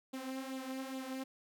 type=tone with flanger; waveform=sawtooth; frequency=263.5 Hz; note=C4; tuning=12 cents sharp; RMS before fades=-42 dBFS; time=0.13-1.24 s; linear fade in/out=10 ms; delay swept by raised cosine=0.26 to 4.26 ms; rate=2.4 Hz; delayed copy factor=+0.6; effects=none